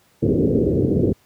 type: low-pass noise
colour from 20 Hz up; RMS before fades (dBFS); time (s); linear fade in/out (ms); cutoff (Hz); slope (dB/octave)
white; -17; 0.22-1.13; 10; 460; 48
effects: pink hiss -58 dBFS RMS until 1.25 s + high-pass 80 Hz 12 dB/octave